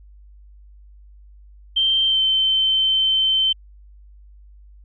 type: tone with pitch glide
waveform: sine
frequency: 3136 to 3091 Hz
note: G7 to G7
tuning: 0 to -25 cents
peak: -15 dBFS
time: 1.76-3.53 s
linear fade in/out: 10 ms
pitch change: -25 cents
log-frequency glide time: 2.07-2.2 s
effects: added 50 Hz sine -43 dBFS peak until 4.84 s